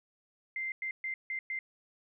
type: tone bursts at uneven times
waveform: sine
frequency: 2087 Hz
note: C7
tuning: 5 cents flat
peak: -33 dBFS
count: 5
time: 0.56-0.72 / 0.82-0.91 / 1.04-1.14 / 1.3-1.39 / 1.5-1.59 s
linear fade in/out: 2 ms
effects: none